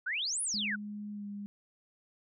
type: exponential two-way sweep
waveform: sine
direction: up then down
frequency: 1400 to 10570 to 1400 Hz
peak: -31 dBFS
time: 0.06-0.76 s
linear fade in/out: 10 ms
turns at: 0.42 s
type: tone with pitch glide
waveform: sine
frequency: 207.7 to 203.3 Hz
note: G#3 to G#3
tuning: 0 to -37 cents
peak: -38 dBFS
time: 0.54-1.46 s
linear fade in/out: 0 ms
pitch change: -37 cents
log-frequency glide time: 1.12-1.26 s
effects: none